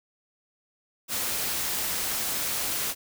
white noise, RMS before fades -29 dBFS, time 1.08-2.95 s, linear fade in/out 50 ms, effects none

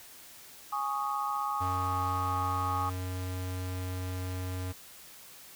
sine chord, Ab suspended fourth, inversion none, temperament equal, 830.6 / 1108.7 / 1244.5 Hz, Ab5 / Db6 / Eb6, 0 / 0 / 0 cents, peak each -34 dBFS, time 0.72-2.9 s, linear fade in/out 10 ms
square tone, 92 Hz, F#2, 9 cents flat, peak -34 dBFS, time 1.6-4.73 s, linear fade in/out 20 ms
effects white hiss -51 dBFS RMS until 5.55 s

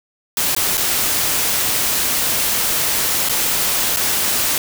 white noise with dropouts, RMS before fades -18 dBFS, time 0.37-4.58 s, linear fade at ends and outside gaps 2 ms, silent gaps 0.55-0.564 / 0.772-0.777 / 3.288-3.294 / 3.963-3.969 s, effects none

